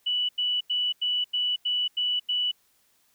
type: tone bursts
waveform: sine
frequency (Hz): 2959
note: F#7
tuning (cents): -1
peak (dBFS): -23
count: 8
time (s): 0.06-2.516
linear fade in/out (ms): 10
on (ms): 230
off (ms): 88
effects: white hiss -66 dBFS RMS until 3.14 s